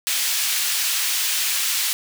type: high-pass noise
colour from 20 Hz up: pink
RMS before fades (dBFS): -22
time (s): 0.07-1.93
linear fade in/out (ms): 0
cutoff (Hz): 2700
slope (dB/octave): 12
effects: none